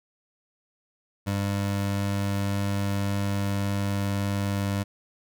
25% pulse tone, 99.8 Hz, G2, 32 cents sharp, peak -21 dBFS, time 1.26-4.84 s, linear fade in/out 20 ms, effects none

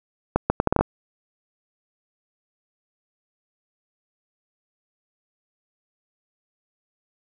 accelerating click train, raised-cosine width 1 ms, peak -3 dBFS, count 8, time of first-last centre 0.36-0.81 s, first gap 140 ms, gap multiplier 0.72, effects none

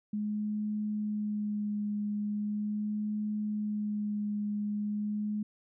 sine tone with vibrato, 209.4 Hz, G#3, 15 cents sharp, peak -30 dBFS, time 0.13-5.43 s, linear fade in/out 5 ms, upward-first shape sine, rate 0.4 Hz, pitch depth 15 cents each way, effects none

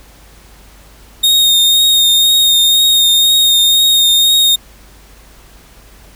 40% pulse tone with vibrato, 3700 Hz, A#7, 14 cents flat, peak -6 dBFS, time 1.23-4.56 s, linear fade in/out 10 ms, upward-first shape triangle, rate 2 Hz, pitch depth 25 cents each way, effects added 50 Hz sine -41 dBFS peak until 6.15 s + pink hiss -43 dBFS RMS until 6.15 s

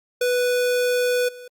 square tone with level steps, 493.9 Hz, B4, in tune, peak -19 / -38 dBFS, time 0.21-1.48 s, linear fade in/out 5 ms, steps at 1.28 s, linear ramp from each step 10 ms, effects Opus 48 kbps

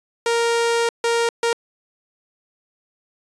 sawtooth tone bursts at uneven times, 466.2 Hz, A#4, in tune, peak -13 dBFS, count 3, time 0.26-0.89 / 1.04-1.29 / 1.43-1.53 s, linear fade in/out 2 ms, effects resampled to 22050 Hz

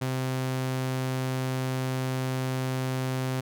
sawtooth tone, 130 Hz, C3, 11 cents flat, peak -23 dBFS, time 0.01-3.41 s, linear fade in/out 10 ms, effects none

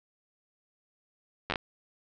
slowing click train, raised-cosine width 0.3 ms, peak -13 dBFS, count 5, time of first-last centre 1.5-1.558 s, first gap 10 ms, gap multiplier 1.25, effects low-pass 5000 Hz 12 dB/octave

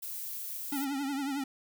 violet noise, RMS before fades -39 dBFS, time 0.02-0.85 s, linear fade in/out 10 ms
square tone with vibrato, 277.2 Hz, C#4, in tune, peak -32 dBFS, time 0.72-1.44 s, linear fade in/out 5 ms, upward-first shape triangle, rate 11 Hz, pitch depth 96 cents each way
effects none

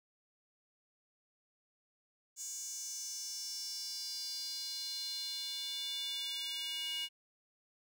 square tone with high-pass filter sweep, 320 Hz, D#4, 49 cents sharp, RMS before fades -41 dBFS, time 2.36-7.09 s, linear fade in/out 50 ms, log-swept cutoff 6800 to 2900 Hz, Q 6.1, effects none

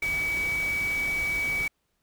sine tone in noise, 2276 Hz, C#7, 45 cents sharp, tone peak -25 dBFS, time 0.02-1.68 s, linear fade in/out 5 ms, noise pink, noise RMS -38 dBFS, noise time 0.02-1.68 s, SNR +10 dB, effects pink hiss -75 dBFS RMS until 2.02 s

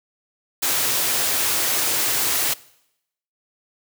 white band-stop noise, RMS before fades -21 dBFS, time 0.62-2.54 s, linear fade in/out 10 ms, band 160 to 240 Hz, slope 96 dB/octave, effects noise-tail reverb RT60 0.8 s tail -21 dB re dry + high-pass 100 Hz 12 dB/octave

